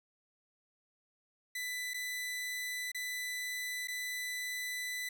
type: tone with dropouts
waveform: sawtooth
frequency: 1993 Hz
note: B6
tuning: 15 cents sharp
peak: -33 dBFS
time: 1.55-5.09 s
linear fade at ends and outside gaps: 5 ms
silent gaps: 1.936-1.942 / 2.918-2.946 / 3.874-3.882 s
effects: none